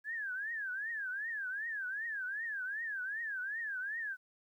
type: tone with vibrato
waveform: sine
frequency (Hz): 1661.2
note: G#6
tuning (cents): 0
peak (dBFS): -36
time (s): 0.04-4.17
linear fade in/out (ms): 50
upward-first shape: triangle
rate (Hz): 2.6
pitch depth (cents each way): 230
effects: 12-bit